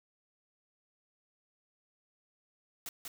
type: noise with echo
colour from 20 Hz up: white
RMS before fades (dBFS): -41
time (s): 2.86-2.89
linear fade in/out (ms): 2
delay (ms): 190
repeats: 1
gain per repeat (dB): -2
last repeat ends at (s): 3.08
effects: none